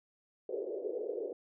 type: band-pass noise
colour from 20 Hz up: pink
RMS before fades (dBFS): -38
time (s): 0.49-1.33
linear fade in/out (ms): 2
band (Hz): 380 to 520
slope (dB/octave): 48
effects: none